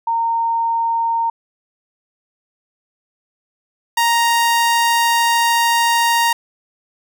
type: tone pair in turn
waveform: sine / sawtooth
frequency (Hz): 920 / 933.4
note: A#5 / A#5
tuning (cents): -23 / +2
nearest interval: unison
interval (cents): 25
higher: second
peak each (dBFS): -15 / -9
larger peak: second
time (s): 0.07-1.3 / 3.97-6.33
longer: second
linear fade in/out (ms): 5
effects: none